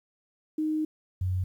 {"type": "tone pair in turn", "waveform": "sine", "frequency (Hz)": [310, 92.16], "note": ["D#4", "F#2"], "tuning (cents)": [-6, -6], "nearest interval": "octave + major sixth", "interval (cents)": 2100, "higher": "first", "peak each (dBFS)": -25, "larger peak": "neither", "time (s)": [[0.58, 0.85], [1.21, 1.44]], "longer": "first", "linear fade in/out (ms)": 5, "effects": ["10-bit"]}